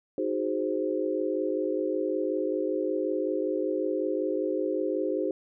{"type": "chord", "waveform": "sine", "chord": "Ab dominant seventh", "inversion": "second", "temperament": "equal", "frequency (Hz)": [311.1, 370, 415.3, 523.3], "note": ["Eb4", "Gb4", "Ab4", "C5"], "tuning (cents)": [0, 0, 0, 0], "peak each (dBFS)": [-31, -31, -32, -31], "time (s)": [0.18, 5.31], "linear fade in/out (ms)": 2, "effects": []}